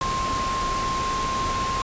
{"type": "tone in noise", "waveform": "sine", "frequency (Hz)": 1058, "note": "C6", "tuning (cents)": 19, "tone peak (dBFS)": -24, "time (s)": [0.01, 1.82], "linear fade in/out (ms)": 2, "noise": "pink", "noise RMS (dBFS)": -29, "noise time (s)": [0.01, 1.82], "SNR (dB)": 2, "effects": ["resampled to 16000 Hz"]}